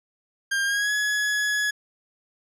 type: tone with pitch glide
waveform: 40% pulse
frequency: 1600 to 1688.3 Hz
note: G6 to G#6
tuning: +35 to +28 cents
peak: -21 dBFS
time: 0.51-1.71 s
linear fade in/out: 10 ms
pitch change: +93 cents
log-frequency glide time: 0.64-0.92 s
effects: low-pass 11000 Hz 12 dB/octave